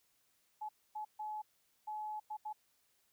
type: tone bursts at uneven times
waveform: sine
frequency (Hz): 853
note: G#5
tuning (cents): +46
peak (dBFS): -39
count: 6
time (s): 0.61-0.69 / 0.95-1.05 / 1.19-1.42 / 1.87-2.2 / 2.3-2.37 / 2.45-2.53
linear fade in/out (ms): 10
effects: white hiss -75 dBFS RMS until 3.12 s